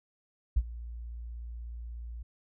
sine tone with ADSR envelope, 58.27 Hz, A#1, in tune, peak -19 dBFS, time 0.56-2.23 s, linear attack 11 ms, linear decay 48 ms, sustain -19 dB, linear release 8 ms, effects none

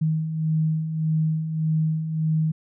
sine beating tone pair, 156.4 / 158.1 Hz, D#3 / D#3, +9 / +28 cents, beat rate 1.7 Hz, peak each -29 / -21 dBFS, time 0.01-2.52 s, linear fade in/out 10 ms, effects none

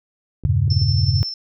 clicks, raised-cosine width 3 ms, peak -25 dBFS, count 4, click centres 0.437 / 0.679 / 0.724 / 0.817 s
sine chord, E diminished seventh, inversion none, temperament equal, 82.41 / 98 / 116.54 / 138.59 Hz, E2 / G2 / Bb2 / Db3, 0 / 0 / 0 / 0 cents, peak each -22 / -18 / -22 / -20 dBFS, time 0.45-1.23 s, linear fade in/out 0 ms
sine tone with tremolo, 5340 Hz, E8, 22 cents sharp, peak -23 dBFS, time 0.7-1.34 s, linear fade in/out 5 ms, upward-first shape square, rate 11 Hz, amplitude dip 35%
effects none

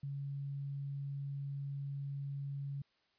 sine tone, 140 Hz, C#3, 18 cents sharp, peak -38 dBFS, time 0.03-2.82 s, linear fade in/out 5 ms, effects white hiss -75 dBFS RMS until 3.18 s + resampled to 11025 Hz

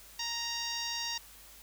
10% pulse tone with low-pass filter, 933 Hz, A#5, 1 cent sharp, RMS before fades -36 dBFS, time 0.19-1.18 s, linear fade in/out 5 ms, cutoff 5600 Hz, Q 3.2, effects added 50 Hz sine -60 dBFS peak until 1.62 s + white hiss -54 dBFS RMS until 1.62 s

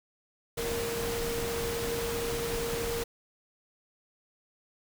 sine tone in noise, 466.2 Hz, A#4, in tune, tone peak -32 dBFS, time 0.57-3.04 s, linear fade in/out 10 ms, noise pink, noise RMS -35 dBFS, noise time 0.57-3.04 s, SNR 0 dB, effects none

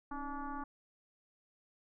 sine tone with frequency modulation, 566 Hz, C#5, 36 cents sharp, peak -38 dBFS, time 0.11-0.64 s, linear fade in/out 5 ms, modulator 292 Hz, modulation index 2.5, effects none

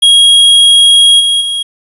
square tone with level steps, 3287 Hz, G#7, 19 cents flat, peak -3 / -8 / -13 dBFS, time 0.02-1.63 s, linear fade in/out 10 ms, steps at 1.19 / 1.4 s, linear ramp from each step 20 ms, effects resampled to 24000 Hz + 7-bit

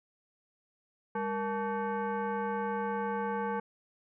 sine tone with frequency modulation, 201.4 Hz, G3, 47 cents sharp, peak -30 dBFS, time 1.15-3.6 s, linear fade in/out 5 ms, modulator 670 Hz, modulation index 1.6, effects none

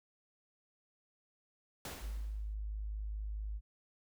pink noise with exponential decay, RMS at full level -42 dBFS, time 1.85-2.54 s, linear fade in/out 2 ms, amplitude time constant 150 ms
sine tone, 52.3 Hz, G#1, 13 cents sharp, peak -37 dBFS, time 2-3.61 s, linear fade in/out 50 ms
effects none

